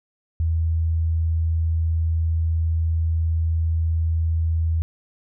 sine tone, 81.5 Hz, E2, 19 cents flat, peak -18 dBFS, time 0.4-4.82 s, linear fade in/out 0 ms, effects none

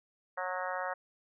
harmonic tone with a mistuned harmonic, 183.2 Hz, F#3, 17 cents flat, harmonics 3 / 4 / 5 / 6 / 7 / 8 / 9 / 10, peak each -39 / -40 / -41 / -42 / -42 / -43 / -44 / -44 dBFS, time 0.37-0.94 s, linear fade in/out 10 ms, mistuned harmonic 10, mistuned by +34 cents, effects none

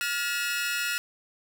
sawtooth tone cluster, 1420 / 1723 / 1922 / 2591 Hz, F6 / A6 / B6 / E7, +28 / -37 / -48 / -30 cents, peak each -26 / -35 / -32 / -29 dBFS, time 0.01-0.98 s, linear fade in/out 0 ms, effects none

